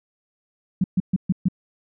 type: tone bursts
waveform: sine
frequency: 185 Hz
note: F#3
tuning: in tune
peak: -15 dBFS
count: 5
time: 0.81-1.485 s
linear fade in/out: 5 ms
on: 31 ms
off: 130 ms
effects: none